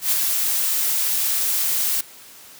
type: noise with ADSR envelope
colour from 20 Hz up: blue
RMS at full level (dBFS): -18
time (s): 0.01-2.01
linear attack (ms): 97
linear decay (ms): 37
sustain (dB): -3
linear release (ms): 5
effects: white hiss -44 dBFS RMS until 2.59 s + high-pass 80 Hz 12 dB/octave